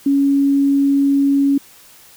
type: tone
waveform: sine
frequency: 278.6 Hz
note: C#4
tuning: 9 cents sharp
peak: -11 dBFS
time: 0.06-1.58 s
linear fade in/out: 5 ms
effects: white hiss -45 dBFS RMS until 2.16 s